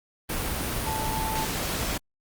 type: tone in noise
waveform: sine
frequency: 880 Hz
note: A5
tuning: in tune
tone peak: -29 dBFS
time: 0.86-1.45 s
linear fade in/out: 10 ms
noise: pink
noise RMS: -29 dBFS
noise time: 0.29-1.98 s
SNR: -3 dB
effects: Opus 32 kbps